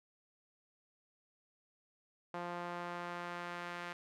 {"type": "tone with band-pass filter sweep", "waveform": "sawtooth", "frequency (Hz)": 174.61, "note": "F3", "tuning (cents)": 0, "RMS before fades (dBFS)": -43, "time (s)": [2.34, 3.93], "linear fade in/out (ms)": 2, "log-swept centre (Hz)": [900, 1700], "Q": 1.1, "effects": []}